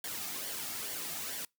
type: noise with flanger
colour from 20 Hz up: white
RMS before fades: -39 dBFS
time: 0.04-1.45 s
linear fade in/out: 2 ms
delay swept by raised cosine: 0.77 to 2.07 ms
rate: 2.3 Hz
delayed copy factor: -0.55
effects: noise-tail reverb RT60 0.2 s tail -26 dB re dry

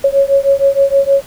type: beating tone pair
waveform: sine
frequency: 549 / 555.4 Hz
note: C#5 / C#5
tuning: -17 / +3 cents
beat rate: 6.4 Hz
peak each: -11 dBFS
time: 0.04-1.22 s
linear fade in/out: 5 ms
effects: pink hiss -37 dBFS RMS until 1.26 s

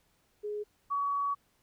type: tone pair in turn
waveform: sine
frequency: 417.9 / 1130.6 Hz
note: G#4 / C#6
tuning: +11 / +34 cents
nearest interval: octave + perfect fourth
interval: 1723 cents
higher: second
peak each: -33 / -28 dBFS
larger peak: second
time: 0.43-0.64 / 0.9-1.35 s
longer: second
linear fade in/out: 20 ms
effects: pink hiss -71 dBFS RMS until 1.62 s

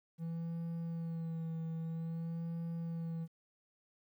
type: tone with vibrato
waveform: triangle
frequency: 165 Hz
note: E3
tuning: 2 cents sharp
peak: -35 dBFS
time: 0.18-3.28 s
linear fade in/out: 50 ms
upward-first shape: sine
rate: 0.51 Hz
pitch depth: 23 cents each way
effects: 12-bit

